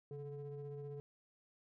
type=ring-modulated tone; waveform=triangle; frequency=146.83 Hz; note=D3; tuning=in tune; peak=-39 dBFS; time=0.11-1 s; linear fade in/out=0 ms; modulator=286 Hz; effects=none